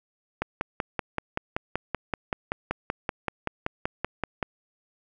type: click train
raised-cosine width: 0.5 ms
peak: -11 dBFS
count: 22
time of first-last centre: 0.42-4.428 s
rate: 5.24 Hz
effects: none